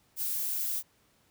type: noise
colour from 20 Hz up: violet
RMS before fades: -32 dBFS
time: 0.16-0.83 s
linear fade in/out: 50 ms
effects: pink hiss -67 dBFS RMS until 1.3 s + high-pass 60 Hz 12 dB/octave